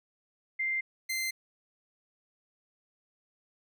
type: tone pair in turn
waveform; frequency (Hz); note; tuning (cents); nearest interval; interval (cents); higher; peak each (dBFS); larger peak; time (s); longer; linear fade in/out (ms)
sine / sawtooth; 2093 / 2080; C7 / C7; 0 / -11; unison; 11; first; -28 / -27; second; 0.59-0.81 / 1.09-1.31; neither; 10
effects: none